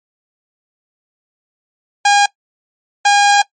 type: tone bursts at uneven times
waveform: sawtooth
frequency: 813 Hz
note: G#5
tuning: 37 cents flat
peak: -4 dBFS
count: 2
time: 2.05-2.26 / 3.05-3.42 s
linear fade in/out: 5 ms
effects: noise-tail reverb RT60 0.1 s tail -20 dB re dry + MP3 32 kbps